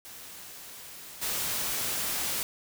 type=noise with level steps; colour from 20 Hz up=white; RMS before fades=-45 / -31 dBFS; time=0.05-2.43 s; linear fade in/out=0 ms; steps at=1.21 s; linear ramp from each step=20 ms; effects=none